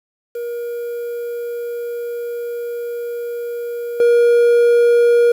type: tone with level steps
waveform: triangle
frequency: 475 Hz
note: A#4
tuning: 33 cents sharp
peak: -20 / -7 dBFS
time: 0.35-5.32 s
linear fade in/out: 5 ms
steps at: 4 s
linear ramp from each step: 2 ms
effects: 7-bit